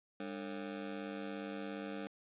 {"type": "ring-modulated tone", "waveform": "25% pulse", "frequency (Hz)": 249.3, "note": "B3", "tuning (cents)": 16, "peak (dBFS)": -34, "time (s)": [0.2, 2.07], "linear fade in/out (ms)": 0, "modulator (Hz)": 48.6, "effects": ["resampled to 8000 Hz", "10-bit"]}